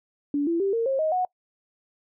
sine tone with pitch steps, 287.7 / 336.3 / 393 / 459.3 / 536.9 / 627.5 / 733.4 Hz, D4 / E4 / G4 / A#4 / C5 / D#5 / F#5, -36 / +35 / +4 / -26 / +45 / +15 / -15 cents, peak -21 dBFS, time 0.34-1.25 s, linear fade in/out 2 ms, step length 130 ms, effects noise-tail reverb RT60 0.1 s tail -24 dB re dry

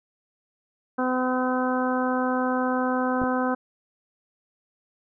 harmonic tone, 254.5 Hz, C4, 48 cents flat, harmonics 1 / 2 / 3 / 4 / 5 / 6, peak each -25 / -28 / -30 / -31 / -32 / -33 dBFS, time 0.98-3.55 s, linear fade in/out 10 ms
clicks, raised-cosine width 2 ms, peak -18 dBFS, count 2, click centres 3.217 / 3.237 s
effects none

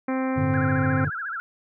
harmonic tone, 261.6 Hz, C4, in tune, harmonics 1 / 2 / 3 / 4 / 5 / 6 / 7 / 8 / 9, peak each -24 / -30 / -34 / -36 / -38 / -40 / -41 / -42 / -43 dBFS, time 0.08-1.05 s, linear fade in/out 5 ms
triangle chord, G suspended second, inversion none, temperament equal with one note detuned, 98 / 111.6 / 146.83 Hz, G2 / A2 / D3, 0 / +25 / 0 cents, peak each -25 / -29 / -23 dBFS, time 0.36-1.1 s, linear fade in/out 20 ms
sine tone with vibrato, 1486 Hz, F#6, 7 cents sharp, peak -28 dBFS, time 0.54-1.4 s, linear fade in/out 0 ms, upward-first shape sine, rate 14 Hz, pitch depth 210 cents each way
effects none

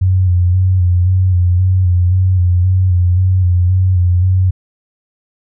sine tone with vibrato, 91 Hz, F#2, 28 cents flat, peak -8 dBFS, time 0.01-4.51 s, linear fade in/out 10 ms, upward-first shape square, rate 1.9 Hz, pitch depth 38 cents each way, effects none

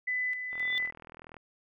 sine tone with tremolo, 2002 Hz, B6, 23 cents sharp, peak -28 dBFS, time 0.07-0.91 s, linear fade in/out 10 ms, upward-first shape square, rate 1.9 Hz, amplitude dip 50%
sine tone with exponential growth, 3520 Hz, A7, in tune, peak -28 dBFS, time 0.51-0.78 s, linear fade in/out 0 ms, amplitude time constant 57 ms
click train, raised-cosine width 0.5 ms, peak -32 dBFS, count 35, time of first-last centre 0.53-1.367 s, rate 40.6 Hz
effects none

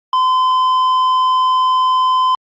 sine tone with tanh clipping, 1025 Hz, C6, 36 cents flat, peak -12 dBFS, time 0.13-2.35 s, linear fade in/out 2 ms, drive 7 dB, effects Opus 48 kbps

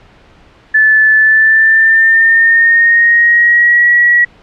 sine tone with pitch glide, 1743 to 1922.8 Hz, A6 to B6, -17 to -47 cents, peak -4 dBFS, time 0.74-4.25 s, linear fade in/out 10 ms, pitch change +170 cents, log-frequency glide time 1.16-3.88 s, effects pink hiss -43 dBFS RMS until 4.42 s + low-pass 3000 Hz 12 dB/octave

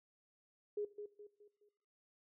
sine tone with echo, 415.3 Hz, G#4, in tune, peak -36 dBFS, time 0.77-0.85 s, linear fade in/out 5 ms, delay 210 ms, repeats 4, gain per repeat -8 dB, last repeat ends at 1.69 s, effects noise-tail reverb RT60 0.7 s tail -18 dB re dry

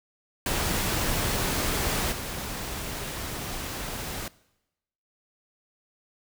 pink noise with level steps, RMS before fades -27 / -34 dBFS, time 0.46-4.28 s, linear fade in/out 2 ms, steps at 2.11 s, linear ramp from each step 20 ms, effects noise-tail reverb RT60 0.9 s tail -21 dB re dry

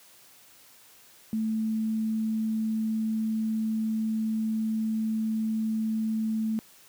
sine tone, 220 Hz, A3, in tune, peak -25 dBFS, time 1.33-6.59 s, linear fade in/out 0 ms, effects white hiss -55 dBFS RMS until 6.88 s + high-pass 80 Hz 12 dB/octave

